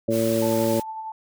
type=harmonic tone; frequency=113.2 Hz; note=A2; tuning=50 cents sharp; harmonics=1 / 2 / 3 / 4 / 5; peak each=-30 / -25 / -25 / -29 / -23 dBFS; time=0.08-0.8 s; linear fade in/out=5 ms
type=noise; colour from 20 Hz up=white; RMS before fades=-34 dBFS; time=0.1-0.83 s; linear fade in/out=50 ms
type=tone with tremolo; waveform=sine; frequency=880 Hz; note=A5; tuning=in tune; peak=-29 dBFS; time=0.42-1.12 s; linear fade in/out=2 ms; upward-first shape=sine; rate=11 Hz; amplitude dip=35%
effects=none